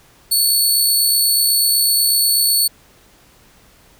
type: tone with amplitude modulation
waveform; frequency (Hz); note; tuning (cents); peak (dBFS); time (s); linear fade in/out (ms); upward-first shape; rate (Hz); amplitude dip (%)
15% pulse; 4435; C#8; 0; -5; 0.31-2.68; 10; sine; 68.1; 25
effects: pink hiss -50 dBFS RMS until 3.99 s